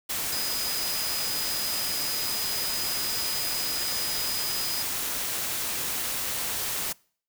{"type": "tone in noise", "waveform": "sine", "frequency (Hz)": 4978, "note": "D#8", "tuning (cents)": 0, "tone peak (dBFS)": -31, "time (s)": [0.32, 4.83], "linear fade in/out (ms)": 10, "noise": "white", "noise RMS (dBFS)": -30, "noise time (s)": [0.09, 6.93], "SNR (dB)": -4, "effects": ["noise-tail reverb RT60 0.5 s tail -25 dB re dry"]}